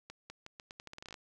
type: accelerating click train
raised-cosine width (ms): 0.2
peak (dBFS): -29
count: 15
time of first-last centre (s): 0.1-1.142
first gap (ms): 200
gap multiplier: 0.82
effects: none